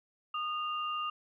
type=tone pair together; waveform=sine; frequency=1226.7 / 2794 Hz; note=D#6 / F7; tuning=-25 / 0 cents; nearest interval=octave + major second; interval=1425 cents; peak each=-33 / -39 dBFS; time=0.34-1.1 s; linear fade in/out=5 ms; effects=none